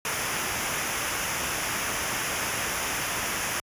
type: noise with comb filter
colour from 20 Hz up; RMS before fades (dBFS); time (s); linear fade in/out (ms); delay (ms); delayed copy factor
pink; -29; 0.05-3.6; 2; 0.24; -0.65
effects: high-pass 60 Hz 12 dB/octave + resampled to 32000 Hz